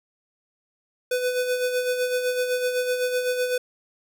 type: tone with tremolo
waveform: square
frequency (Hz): 499.4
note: B4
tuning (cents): +19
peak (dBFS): -21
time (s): 1.11-3.58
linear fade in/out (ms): 5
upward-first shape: sine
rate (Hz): 7.9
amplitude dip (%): 50
effects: none